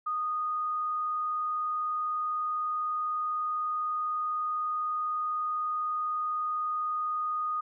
sine tone, 1236 Hz, D#6, 12 cents flat, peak -28 dBFS, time 0.06-7.61 s, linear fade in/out 10 ms, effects none

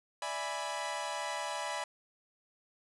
sawtooth chord, E dominant seventh, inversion third, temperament equal, 587.3 / 659.3 / 830.6 / 987.8 Hz, D5 / E5 / G#5 / B5, 0 / 0 / 0 / 0 cents, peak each -38 / -39 / -37 / -35 dBFS, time 0.22-1.84 s, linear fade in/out 2 ms, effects resampled to 24000 Hz + 11-bit

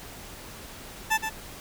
20% pulse tone with echo, 880 Hz, A5, in tune, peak -16 dBFS, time 1.1-1.18 s, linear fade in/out 20 ms, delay 120 ms, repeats 1, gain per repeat -7 dB, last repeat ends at 1.3 s, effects pink hiss -43 dBFS RMS until 1.6 s

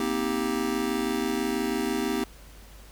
square chord, C minor seventh, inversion third, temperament just, 235.5 / 261.6 / 314 / 392.4 Hz, Bb3 / C4 / Eb4 / G4, +18 / 0 / +16 / +2 cents, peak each -32 / -32 / -32 / -31 dBFS, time 0-2.24 s, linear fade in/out 2 ms, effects added 50 Hz sine -47 dBFS peak until 2.91 s + pink hiss -52 dBFS RMS until 2.91 s

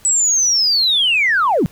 sine linear sweep, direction down, 7920 to 127.7 Hz, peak -11 dBFS, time 0.05-1.66 s, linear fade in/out 0 ms, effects tanh soft clip ceiling -7 dBFS + pink hiss -47 dBFS RMS until 1.71 s

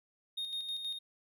triangle tone with tremolo, 3700 Hz, A#7, 14 cents flat, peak -33 dBFS, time 0.37-0.99 s, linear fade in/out 10 ms, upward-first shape square, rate 6.3 Hz, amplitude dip 45%, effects none

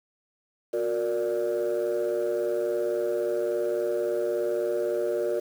sine chord, Gb augmented, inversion none, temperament equal with one note detuned, 362.6 / 466.2 / 587.3 Hz, Gb4 / Bb4 / D5, -35 / 0 / 0 cents, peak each -27 dBFS, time 0.73-5.4 s, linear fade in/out 10 ms, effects tanh soft clip ceiling -20 dBFS + 8-bit

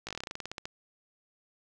slowing click train, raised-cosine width 0.2 ms, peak -20 dBFS, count 16, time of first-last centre 0.07-0.655 s, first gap 17 ms, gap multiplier 1.11, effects none

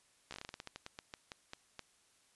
slowing click train, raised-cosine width 0.2 ms, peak -27 dBFS, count 18, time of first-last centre 0.31-1.793 s, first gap 14 ms, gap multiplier 1.2, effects white hiss -70 dBFS RMS until 2.35 s + resampled to 24000 Hz

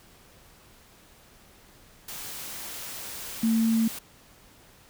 sine tone in noise, 225.4 Hz, A3, 42 cents sharp, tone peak -20 dBFS, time 3.43-3.88 s, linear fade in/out 5 ms, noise white, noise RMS -38 dBFS, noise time 2.08-3.99 s, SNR +15 dB, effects pink hiss -55 dBFS RMS until 4.89 s

